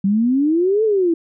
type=exponential two-way sweep; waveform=sine; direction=up then down; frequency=190 to 448.6 to 323.6 Hz; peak=-13 dBFS; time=0.04-1.14 s; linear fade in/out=5 ms; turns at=0.84 s; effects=none